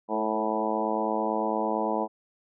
harmonic tone with a mistuned harmonic, 108.9 Hz, A2, 17 cents flat, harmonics 2 / 3 / 4 / 5 / 6 / 7 / 8 / 9, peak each -33 / -33 / -33 / -33 / -33 / -33 / -33 / -33 dBFS, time 0.08-2.08 s, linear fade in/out 50 ms, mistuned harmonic 4, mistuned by +19 cents, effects none

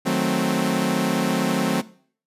sawtooth chord, D# diminished seventh, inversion none, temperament equal, 155.56 / 185 / 220 / 261.6 Hz, D#3 / F#3 / A3 / C4, 0 / 0 / 0 / 0 cents, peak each -25 / -20 / -22 / -20 dBFS, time 0.05-1.82 s, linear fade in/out 20 ms, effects noise-tail reverb RT60 0.5 s tail -19 dB re dry + resampled to 32000 Hz

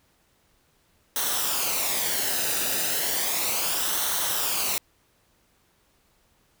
white noise with flanger, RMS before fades -26 dBFS, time 1.16-4.78 s, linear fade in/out 0 ms, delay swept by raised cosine 0.41 to 0.92 ms, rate 0.34 Hz, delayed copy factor -0.55, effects pink hiss -65 dBFS RMS until 6.6 s

